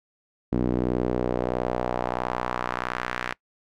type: tone with band-pass filter sweep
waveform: sawtooth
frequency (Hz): 61.5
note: B1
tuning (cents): -7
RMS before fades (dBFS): -27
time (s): 0.52-3.34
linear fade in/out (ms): 5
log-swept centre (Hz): 280 to 1800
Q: 1.6
effects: noise-tail reverb RT60 0.1 s tail -24 dB re dry